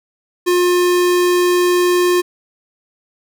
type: tone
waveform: square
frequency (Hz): 356.1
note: F4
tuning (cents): +34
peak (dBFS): -12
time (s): 0.46-2.22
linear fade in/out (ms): 20
effects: none